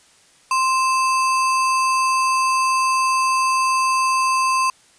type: tone with sample-and-hold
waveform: sine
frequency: 1046.5 Hz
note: C6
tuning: in tune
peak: -15 dBFS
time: 0.51-4.7 s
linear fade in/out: 2 ms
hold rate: 3675 Hz
effects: white hiss -53 dBFS RMS until 4.98 s + resampled to 22050 Hz